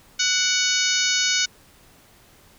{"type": "harmonic tone with a mistuned harmonic", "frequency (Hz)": 740, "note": "F#5", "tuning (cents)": 0, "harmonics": [2, 3, 4, 5, 6, 7, 8, 9], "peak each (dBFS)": [-27, -27, -27, -27, -27, -27, -27, -27], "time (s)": [0.19, 1.46], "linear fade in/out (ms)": 10, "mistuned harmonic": 3, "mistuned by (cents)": 24, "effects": ["pink hiss -53 dBFS RMS until 2.58 s"]}